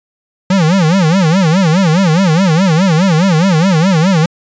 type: tone with vibrato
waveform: square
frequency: 174.61 Hz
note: F3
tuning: in tune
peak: -8 dBFS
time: 0.5-4.26 s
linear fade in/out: 5 ms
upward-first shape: sine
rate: 4.8 Hz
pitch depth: 220 cents each way
effects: resampled to 16000 Hz